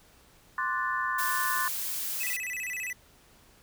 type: chord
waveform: sine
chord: D dominant seventh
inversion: third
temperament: equal with one note detuned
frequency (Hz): 1046.5 / 1165.9 / 1480 / 1760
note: C6 / D6 / F#6 / A6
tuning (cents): 0 / -13 / 0 / 0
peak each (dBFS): -31 / -35 / -34 / -32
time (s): 0.58-1.68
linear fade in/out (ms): 2
type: noise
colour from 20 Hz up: blue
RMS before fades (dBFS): -33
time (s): 1.18-2.37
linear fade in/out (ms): 10
type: tone with vibrato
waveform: square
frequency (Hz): 2262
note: C#7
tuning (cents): +34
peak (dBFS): -33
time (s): 2.2-2.93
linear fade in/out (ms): 5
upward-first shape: square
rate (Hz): 15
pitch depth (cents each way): 230
effects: pink hiss -59 dBFS RMS until 3.62 s

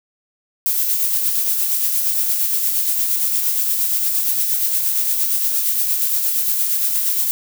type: noise with tremolo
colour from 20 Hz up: violet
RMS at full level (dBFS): -17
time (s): 0.66-7.31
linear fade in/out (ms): 0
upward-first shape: sine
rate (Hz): 8.6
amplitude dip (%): 35
effects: none

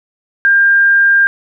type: tone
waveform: sine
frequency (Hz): 1600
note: G6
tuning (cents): +35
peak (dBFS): -6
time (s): 0.45-1.27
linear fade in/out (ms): 0
effects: none

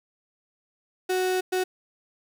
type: tone bursts at uneven times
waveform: 35% pulse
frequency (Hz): 370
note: F#4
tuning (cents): 0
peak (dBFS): -21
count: 2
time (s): 1.09-1.41 / 1.52-1.64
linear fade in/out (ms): 10
effects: none

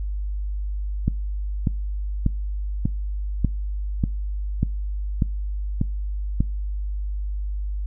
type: click train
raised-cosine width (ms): 5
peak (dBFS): -7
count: 10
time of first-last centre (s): 1.08-6.405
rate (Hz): 1.69
effects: noise-tail reverb RT60 0.4 s tail -26 dB re dry + added 50 Hz sine -24 dBFS peak until 7.86 s

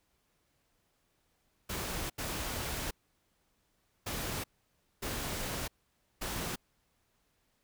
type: noise bursts at uneven times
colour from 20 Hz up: pink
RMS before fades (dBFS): -37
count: 5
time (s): 1.69-2.1 / 2.18-2.91 / 4.06-4.44 / 5.02-5.68 / 6.21-6.56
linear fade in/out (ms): 10
effects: pink hiss -75 dBFS RMS until 7.63 s

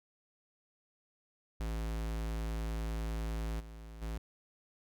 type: tone with level steps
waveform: square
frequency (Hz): 55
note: A1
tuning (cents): 0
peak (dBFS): -35 / -47 / -37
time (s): 1.6-4.18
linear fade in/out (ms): 5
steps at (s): 3.59 / 4.01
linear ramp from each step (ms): 20
effects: none

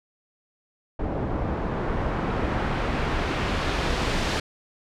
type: noise with low-pass filter sweep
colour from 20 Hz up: pink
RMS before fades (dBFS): -26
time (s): 0.99-4.4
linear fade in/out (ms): 5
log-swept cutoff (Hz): 720 to 5100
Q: 0.72
effects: none

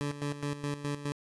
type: tone with tremolo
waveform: 20% pulse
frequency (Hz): 144.4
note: D3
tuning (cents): -29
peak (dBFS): -26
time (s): 0.01-1.12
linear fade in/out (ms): 0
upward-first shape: square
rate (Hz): 4.8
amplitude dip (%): 70
effects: resampled to 24000 Hz

